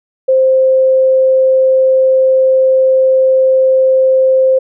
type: tone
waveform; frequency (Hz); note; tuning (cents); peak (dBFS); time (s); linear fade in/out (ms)
sine; 524; C5; +2; -6; 0.28-4.59; 10
effects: none

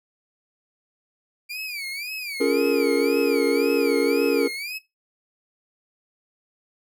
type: tone with vibrato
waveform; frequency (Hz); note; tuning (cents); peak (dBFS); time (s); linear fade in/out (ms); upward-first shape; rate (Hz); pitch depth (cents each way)
30% pulse; 2349; D7; 0; -27; 1.49-4.79; 20; sine; 1.9; 160
type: chord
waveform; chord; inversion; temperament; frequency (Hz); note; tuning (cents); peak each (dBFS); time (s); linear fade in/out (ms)
triangle; Bb minor seventh; first; just; 279.7 / 349.6 / 419.5 / 466.2; Db4 / F4 / Ab4 / Bb4; +16 / +2 / +17 / 0; -21 / -25 / -21 / -19; 2.4-4.48; 10
effects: noise-tail reverb RT60 0.2 s tail -17 dB re dry

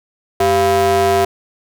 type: ring-modulated tone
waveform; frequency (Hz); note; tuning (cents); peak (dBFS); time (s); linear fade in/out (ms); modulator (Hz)
square; 150.4; D3; +42; -9; 0.4-1.25; 5; 542
effects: none

